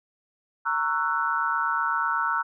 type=chord; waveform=sine; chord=F# dominant seventh; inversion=first; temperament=just; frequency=925 / 1110 / 1332 / 1480 Hz; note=A#5 / C#6 / E6 / F#6; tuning=-14 / +2 / +18 / 0 cents; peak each=-29 / -31 / -26 / -28 dBFS; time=0.65-2.43 s; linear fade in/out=20 ms; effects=none